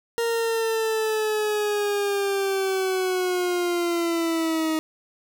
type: linear sweep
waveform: 40% pulse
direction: down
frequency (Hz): 466.2 to 314.2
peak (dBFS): -21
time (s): 0.18-4.79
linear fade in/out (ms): 0
effects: none